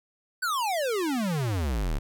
square exponential sweep, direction down, 1551 to 32.82 Hz, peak -26 dBFS, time 0.42-1.99 s, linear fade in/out 10 ms, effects none

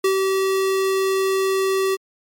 square tone with ADSR envelope, 384.2 Hz, G4, 35 cents flat, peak -15 dBFS, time 0.04-1.97 s, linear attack 5 ms, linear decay 94 ms, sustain -3 dB, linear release 32 ms, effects MP3 64 kbps

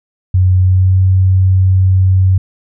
sine tone with pitch glide, 92.2 to 93.92 Hz, F#2 to F#2, -6 to +26 cents, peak -6 dBFS, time 0.34-2.38 s, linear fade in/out 5 ms, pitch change +32 cents, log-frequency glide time 0.59-0.99 s, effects none

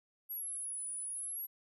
sine linear two-way sweep, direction down then up, 11610 to 9720 to 11610 Hz, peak -38 dBFS, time 0.29-1.47 s, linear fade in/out 20 ms, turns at 0.92 s, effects none

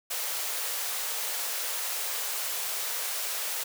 white high-pass noise, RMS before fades -32 dBFS, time 0.1-3.64 s, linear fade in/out 10 ms, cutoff 430 Hz, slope 48 dB/octave, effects none

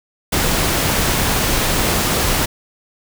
pink noise, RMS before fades -17 dBFS, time 0.32-2.46 s, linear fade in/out 10 ms, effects none

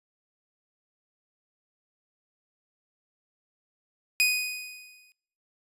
sawtooth tone with exponential decay, 2489 Hz, D#7, in tune, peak -15 dBFS, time 4.2-5.12 s, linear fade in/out 0 ms, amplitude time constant 200 ms, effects noise-tail reverb RT60 0.8 s tail -25 dB re dry + resampled to 32000 Hz

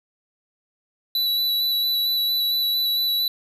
square tone with vibrato, 3951 Hz, B7, in tune, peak -20 dBFS, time 1.15-3.28 s, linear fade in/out 2 ms, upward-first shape square, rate 4.4 Hz, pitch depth 11 cents each way, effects none

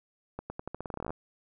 accelerating click train, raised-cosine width 1 ms, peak -22 dBFS, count 17, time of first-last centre 0.39-1.105 s, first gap 110 ms, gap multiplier 0.86, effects none

